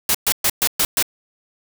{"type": "noise bursts", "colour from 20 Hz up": "white", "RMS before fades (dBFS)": -17, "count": 6, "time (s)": [0.09, 1.026], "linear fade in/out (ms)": 2, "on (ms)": 56, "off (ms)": 120, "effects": []}